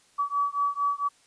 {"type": "beating tone pair", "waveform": "sine", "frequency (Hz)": [1141, 1145.4], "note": ["C#6", "D6"], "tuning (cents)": [50, -44], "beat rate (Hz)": 4.4, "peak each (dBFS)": [-27, -27], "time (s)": [0.18, 1.09], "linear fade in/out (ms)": 20, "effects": ["white hiss -61 dBFS RMS until 1.26 s", "resampled to 22050 Hz"]}